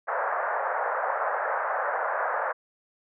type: band-pass noise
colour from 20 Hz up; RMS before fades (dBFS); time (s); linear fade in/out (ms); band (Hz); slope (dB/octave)
pink; -28; 0.07-2.53; 20; 530 to 1700; 48
effects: none